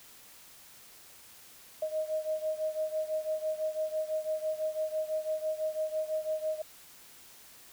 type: beating tone pair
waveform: sine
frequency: 622.3 / 628.3 Hz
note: D#5 / D#5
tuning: 0 / +17 cents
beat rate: 6 Hz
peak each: -32 / -35 dBFS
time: 1.82-6.62 s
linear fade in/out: 5 ms
effects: white hiss -54 dBFS RMS until 7.72 s